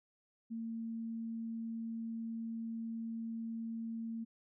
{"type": "tone", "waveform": "sine", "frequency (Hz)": 227.3, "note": "A#3", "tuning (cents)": -43, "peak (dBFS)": -38, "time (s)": [0.5, 4.25], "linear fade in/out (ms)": 20, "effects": []}